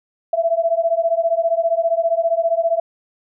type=beating tone pair; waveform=sine; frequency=659.3 / 674.3 Hz; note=E5 / E5; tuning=0 / +39 cents; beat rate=15 Hz; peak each=-18 / -18 dBFS; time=0.33-2.8 s; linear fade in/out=5 ms; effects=none